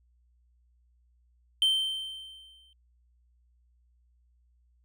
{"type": "tone with exponential decay", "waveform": "triangle", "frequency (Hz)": 3113, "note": "G7", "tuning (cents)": -13, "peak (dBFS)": -18, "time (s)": [1.62, 2.73], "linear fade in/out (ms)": 1, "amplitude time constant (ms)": 240, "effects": ["added 60 Hz sine -63 dBFS peak until 4.84 s"]}